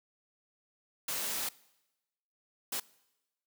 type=noise bursts at uneven times; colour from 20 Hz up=white; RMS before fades=-35 dBFS; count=2; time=1.08-1.49 / 2.72-2.8 s; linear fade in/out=5 ms; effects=noise-tail reverb RT60 1.0 s tail -22 dB re dry + high-pass 150 Hz 12 dB/octave